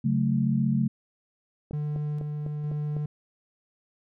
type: chord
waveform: sine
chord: F# minor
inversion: second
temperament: equal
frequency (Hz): 138.59 / 185 / 220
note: C#3 / F#3 / A3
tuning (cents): 0 / 0 / 0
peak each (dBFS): -25 / -28 / -25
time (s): 0.04-0.88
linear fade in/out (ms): 10
type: click train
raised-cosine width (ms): 2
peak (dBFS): -25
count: 6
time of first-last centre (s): 1.71-2.966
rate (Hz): 3.98
type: tone with tremolo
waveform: triangle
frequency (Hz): 149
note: D3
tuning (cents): +25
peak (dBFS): -25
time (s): 1.73-3.06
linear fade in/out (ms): 5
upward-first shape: square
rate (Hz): 1.1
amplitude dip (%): 25
effects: none